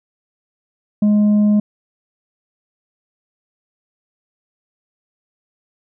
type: tone with tanh clipping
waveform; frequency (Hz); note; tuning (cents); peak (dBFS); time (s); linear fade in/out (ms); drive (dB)
triangle; 208.7; G#3; +9; -11; 1.02-1.6; 5; 8
effects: none